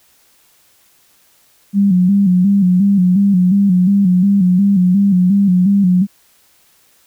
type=tone with vibrato; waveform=sine; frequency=190.1 Hz; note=F#3; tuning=47 cents sharp; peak=-8 dBFS; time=1.73-6.07 s; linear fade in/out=50 ms; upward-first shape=square; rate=2.8 Hz; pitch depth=86 cents each way; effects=white hiss -53 dBFS RMS until 7.06 s